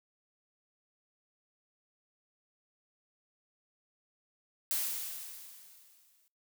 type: noise with exponential decay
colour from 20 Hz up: blue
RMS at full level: -31 dBFS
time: 4.71-6.28 s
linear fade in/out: 0 ms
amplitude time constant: 340 ms
effects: noise-tail reverb RT60 0.4 s tail -26 dB re dry